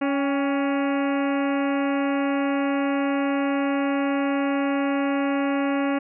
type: harmonic tone with a mistuned harmonic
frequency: 279.7 Hz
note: C#4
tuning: 16 cents sharp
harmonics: 1 / 2 / 3 / 4 / 5 / 6 / 7 / 8 / 9 / 10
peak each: -22 / -28 / -32 / -34 / -36 / -38 / -39 / -40 / -41 / -42 dBFS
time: 0.01-5.99 s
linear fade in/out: 10 ms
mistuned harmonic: 3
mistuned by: -57 cents
effects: none